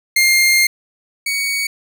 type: tone pair in turn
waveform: sawtooth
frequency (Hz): 2116 / 2242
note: C7 / C#7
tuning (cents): +19 / +19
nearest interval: minor second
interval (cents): 100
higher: second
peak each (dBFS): -7 / -14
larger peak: first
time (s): 0.16-0.67 / 1.26-1.67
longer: first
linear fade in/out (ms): 5
effects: none